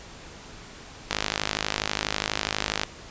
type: click train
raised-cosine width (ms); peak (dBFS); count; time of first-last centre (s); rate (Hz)
0.2; -6; 91; 1.11-2.834; 52.2
effects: pink hiss -44 dBFS RMS until 3.1 s + resampled to 16000 Hz